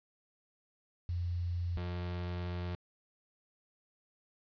sine / 35% pulse tone pair in turn, 87.31 / 88.38 Hz, F2 / F2, 0 / +21 cents, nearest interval unison, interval 21 cents, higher second, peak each -32 / -34 dBFS, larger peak first, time 1.09-1.77 / 1.77-2.75 s, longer second, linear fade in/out 0 ms, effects resampled to 11025 Hz + 10-bit

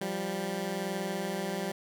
15% pulse tone pair together, 175.04 / 196 Hz, F3 / G3, +4 / 0 cents, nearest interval major second, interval 196 cents, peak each -30 / -27 dBFS, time 0.01-1.72 s, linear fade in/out 5 ms, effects none

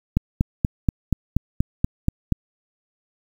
click train, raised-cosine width 5 ms, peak -5 dBFS, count 10, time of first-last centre 0.17-2.323 s, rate 4.18 Hz, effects 7-bit

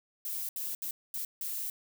violet noise bursts at uneven times, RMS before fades -36 dBFS, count 5, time 0.25-0.49 / 0.56-0.75 / 0.82-0.91 / 1.14-1.25 / 1.41-1.7 s, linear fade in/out 2 ms, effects none

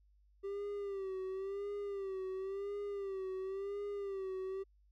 triangle tone with vibrato, 392 Hz, G4, in tune, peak -36 dBFS, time 0.43-4.64 s, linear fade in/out 20 ms, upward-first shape sine, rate 0.95 Hz, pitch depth 70 cents each way, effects added 50 Hz sine -65 dBFS peak until 4.91 s

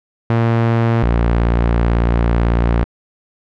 sawtooth tone pair in turn, 115.4 / 58.08 Hz, A#2 / A#1, -17 / -6 cents, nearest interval octave, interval 1189 cents, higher first, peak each -8 / -8 dBFS, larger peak neither, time 0.3-1.03 / 1.03-2.84 s, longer second, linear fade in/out 0 ms, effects low-pass 2000 Hz 12 dB/octave

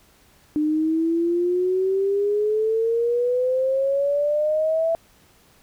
sine exponential sweep, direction up, 300 to 665 Hz, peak -18 dBFS, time 0.56-4.95 s, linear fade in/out 0 ms, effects pink hiss -56 dBFS RMS until 5.62 s

